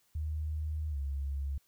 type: tone with pitch glide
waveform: sine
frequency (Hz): 77 to 69.4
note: D#2 to C#2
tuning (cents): -17 to +3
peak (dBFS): -32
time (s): 0.15-1.58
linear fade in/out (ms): 5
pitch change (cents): -180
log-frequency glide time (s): 0.9-0.97
effects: white hiss -71 dBFS RMS until 1.67 s